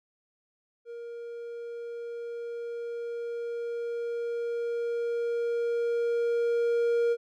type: tone with level ramp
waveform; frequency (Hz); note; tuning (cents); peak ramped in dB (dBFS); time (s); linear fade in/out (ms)
triangle; 470; A#4; +14; -36 to -20; 0.85-7.17; 50
effects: none